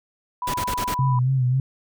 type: tone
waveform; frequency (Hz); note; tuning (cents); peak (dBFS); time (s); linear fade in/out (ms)
sine; 990; B5; +4; -24; 0.42-1.19; 2
type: noise bursts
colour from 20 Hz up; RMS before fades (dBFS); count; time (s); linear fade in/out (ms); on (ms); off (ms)
pink; -28; 5; 0.47-0.944; 5; 70; 31
type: tone with vibrato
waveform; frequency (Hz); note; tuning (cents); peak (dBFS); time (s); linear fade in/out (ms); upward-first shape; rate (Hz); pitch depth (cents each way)
sine; 129.2; C3; -21; -17; 0.99-1.6; 2; sine; 3.7; 66
effects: none